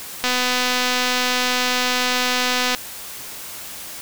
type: click train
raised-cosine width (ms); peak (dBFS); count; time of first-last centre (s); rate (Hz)
0.2; -3; 628; 0.24-2.748; 250
effects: white hiss -34 dBFS RMS until 4.01 s